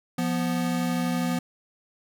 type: tone pair together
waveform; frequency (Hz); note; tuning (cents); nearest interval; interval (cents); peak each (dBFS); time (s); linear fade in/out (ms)
square; 174.1 / 246.2; F3 / B3; -5 / -5; tritone; 600; -28 / -27; 0.18-1.39; 5
effects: none